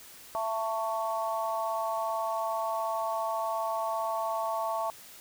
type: harmonic tone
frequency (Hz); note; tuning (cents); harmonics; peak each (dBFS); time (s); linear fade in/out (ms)
222.7; A3; +21; 3 / 4 / 5; -32 / -33 / -34; 0.35-4.9; 0
effects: white hiss -50 dBFS RMS until 5.2 s